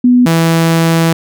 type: tone pair in turn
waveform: sine / sawtooth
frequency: 246.9 / 164.79 Hz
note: B3 / E3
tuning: 0 / 0 cents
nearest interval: perfect fifth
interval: 700 cents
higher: first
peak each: -4 dBFS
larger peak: neither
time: 0.04-0.26 / 0.26-1.13 s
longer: second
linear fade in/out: 5 ms
effects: none